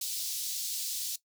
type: high-pass noise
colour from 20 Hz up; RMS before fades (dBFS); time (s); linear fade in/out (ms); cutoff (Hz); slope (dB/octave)
pink; -35; 0.01-1.16; 5; 4000; 24
effects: noise-tail reverb RT60 0.1 s tail -17 dB re dry